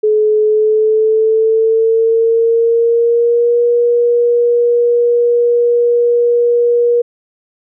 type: tone with pitch glide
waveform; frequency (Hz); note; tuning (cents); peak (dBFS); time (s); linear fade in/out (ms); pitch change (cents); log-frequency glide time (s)
sine; 427.8 to 477.4; A4 to A#4; -49 to +41; -8; 0.03-7.02; 10; +190; 0.44-3.61
effects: none